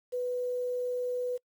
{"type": "tone with quantisation", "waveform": "sine", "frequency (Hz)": 495.6, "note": "B4", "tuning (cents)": 6, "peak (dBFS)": -29, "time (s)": [0.12, 1.38], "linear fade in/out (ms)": 20, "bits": 9, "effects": ["noise-tail reverb RT60 0.1 s tail -26 dB re dry"]}